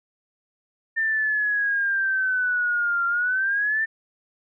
sine exponential two-way sweep, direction down then up, 1800 to 1381 to 1800 Hz, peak -20 dBFS, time 0.96-3.86 s, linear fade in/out 20 ms, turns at 3.06 s, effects none

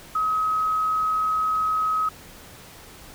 sine tone, 1272 Hz, D#6, 38 cents sharp, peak -20 dBFS, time 0.15-2.09 s, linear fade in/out 5 ms, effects pink hiss -45 dBFS RMS until 3.14 s

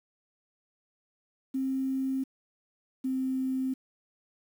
sine tone pair in turn, 265.4 / 261.6 Hz, C4 / C4, +25 / 0 cents, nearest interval unison, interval 25 cents, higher first, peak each -27 dBFS, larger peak neither, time 1.54-2.24 / 3.04-3.74 s, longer neither, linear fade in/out 10 ms, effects 9-bit

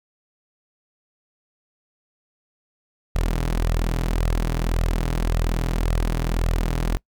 sawtooth tone with flanger, 41.2 Hz, E1, in tune, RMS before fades -22 dBFS, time 3.15-6.97 s, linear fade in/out 0 ms, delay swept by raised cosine 1.5 to 7.2 ms, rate 1.8 Hz, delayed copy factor +0.5, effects noise-tail reverb RT60 0.1 s tail -23 dB re dry

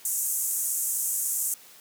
pink band-pass noise, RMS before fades -28 dBFS, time 0.05-1.54 s, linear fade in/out 2 ms, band 6800 to 15000 Hz, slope 48 dB/octave, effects white hiss -51 dBFS RMS until 1.8 s + high-pass 150 Hz 12 dB/octave

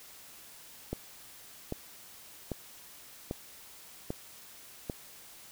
click train, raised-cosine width 2 ms, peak -20 dBFS, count 6, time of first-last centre 0.93-4.898 s, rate 1.26 Hz, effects white hiss -52 dBFS RMS until 5.51 s

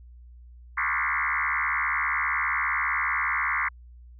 sine tone with frequency modulation, 1594 Hz, G6, 28 cents sharp, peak -23 dBFS, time 0.77-3.69 s, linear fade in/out 10 ms, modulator 74.9 Hz, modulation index 7.4, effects added 60 Hz sine -45 dBFS peak until 4.19 s

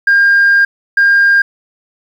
sine tone pair in turn, 1607 / 1607 Hz, G6 / G6, +43 / +43 cents, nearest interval unison, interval 0 cents, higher neither, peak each -4 dBFS, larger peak neither, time 0.07-0.65 / 0.97-1.42 s, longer first, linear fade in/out 5 ms, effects tanh soft clip ceiling -3 dBFS + 7-bit

